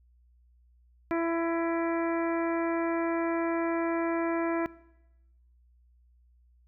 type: harmonic tone with a mistuned harmonic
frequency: 333.8 Hz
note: E4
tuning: 22 cents sharp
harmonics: 1 / 2 / 3 / 4 / 5 / 6 / 7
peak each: -27 / -33 / -37 / -39 / -41 / -43 / -44 dBFS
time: 1.11-4.66 s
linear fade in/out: 0 ms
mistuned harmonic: 6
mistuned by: -20 cents
effects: noise-tail reverb RT60 1.0 s tail -21 dB re dry + added 60 Hz sine -59 dBFS peak until 6.67 s